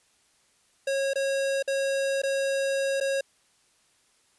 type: tone with dropouts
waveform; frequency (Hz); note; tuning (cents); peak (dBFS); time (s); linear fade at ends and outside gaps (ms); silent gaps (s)
square; 546; C#5; -26; -25; 0.87-3.21; 5; 1.135-1.156 / 1.626-1.676 / 2.219-2.234 / 3.002-3.009
effects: white hiss -65 dBFS RMS until 4.38 s + resampled to 24000 Hz